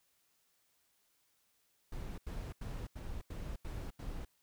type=noise bursts; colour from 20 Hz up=brown; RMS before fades=-42 dBFS; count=7; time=1.92-4.25 s; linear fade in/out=5 ms; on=260 ms; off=85 ms; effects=white hiss -75 dBFS RMS until 4.42 s